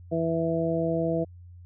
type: harmonic tone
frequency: 164.81 Hz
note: E3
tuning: in tune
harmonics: 1 / 2 / 3 / 4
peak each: -29 / -29 / -29 / -29 dBFS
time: 0.11-1.25 s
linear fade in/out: 20 ms
effects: added 88 Hz sine -44 dBFS peak until 1.65 s